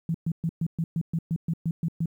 sine tone bursts, 164.81 Hz, E3, in tune, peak -23 dBFS, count 12, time 0.09-2.058 s, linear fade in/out 2 ms, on 54 ms, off 120 ms, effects 10-bit

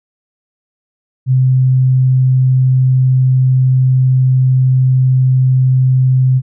sine tone, 129.5 Hz, C3, 17 cents flat, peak -7 dBFS, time 1.26-6.42 s, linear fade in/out 50 ms, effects none

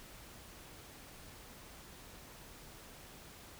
silence, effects pink hiss -54 dBFS RMS until 3.59 s

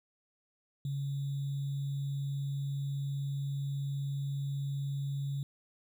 sine tone with sample-and-hold, 139.4 Hz, C#3, 10 cents sharp, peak -32 dBFS, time 0.85-5.43 s, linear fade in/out 2 ms, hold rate 3675 Hz, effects none

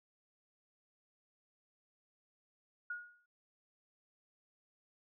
sine tone with exponential decay, 1442 Hz, F#6, 45 cents flat, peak -36 dBFS, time 2.9-3.26 s, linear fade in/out 5 ms, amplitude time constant 77 ms, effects none

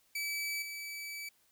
sawtooth tone with level steps, 2300 Hz, D7, 37 cents flat, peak -31 / -37 dBFS, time 0.15-1.29 s, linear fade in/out 5 ms, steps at 0.62 s, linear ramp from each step 2 ms, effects white hiss -70 dBFS RMS until 1.51 s

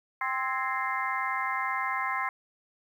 harmonic tone with a mistuned harmonic, 261.7 Hz, C4, in tune, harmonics 3 / 4 / 5 / 6 / 7 / 8, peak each -36 / -31 / -36 / -38 / -38 / -34 dBFS, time 0.21-2.29 s, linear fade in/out 2 ms, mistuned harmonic 6, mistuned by +100 cents, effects 10-bit

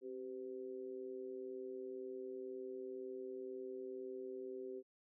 sine tone with amplitude modulation, 386.6 Hz, G4, 24 cents flat, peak -40 dBFS, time 0.01-4.83 s, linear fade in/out 50 ms, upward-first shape sine, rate 122 Hz, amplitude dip 85%, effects none

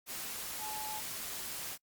sine tone in noise, 857 Hz, A5, 46 cents flat, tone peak -41 dBFS, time 0.58-1.02 s, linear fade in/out 50 ms, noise white, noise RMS -41 dBFS, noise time 0.06-1.78 s, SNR -3 dB, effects noise-tail reverb RT60 0.1 s tail -25 dB re dry + Opus 48 kbps

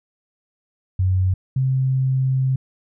sine tone pair in turn, 93.1 / 131.66 Hz, F#2 / C3, +11 / +11 cents, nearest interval tritone, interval 600 cents, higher second, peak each -15 / -16 dBFS, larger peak first, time 0.99-1.34 / 1.56-2.56 s, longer second, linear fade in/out 5 ms, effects none

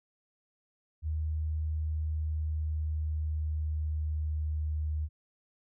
sine tone with pitch glide, 77.78 to 76.58 Hz, D#2 to D#2, 0 to -27 cents, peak -29 dBFS, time 1.02-5.09 s, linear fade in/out 50 ms, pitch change -27 cents, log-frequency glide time 1.77-4.83 s, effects none

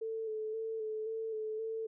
sine tone with vibrato, 440 Hz, A4, in tune, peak -35 dBFS, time 0.01-1.87 s, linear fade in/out 10 ms, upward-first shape square, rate 1.9 Hz, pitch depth 24 cents each way, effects none

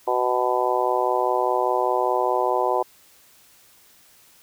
harmonic tone, 124.9 Hz, B2, 20 cents sharp, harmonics 3 / 4 / 5 / 6 / 7 / 8, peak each -26 / -26 / -26 / -26 / -26 / -26 dBFS, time 0.07-2.83 s, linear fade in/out 10 ms, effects white hiss -54 dBFS RMS until 4.42 s

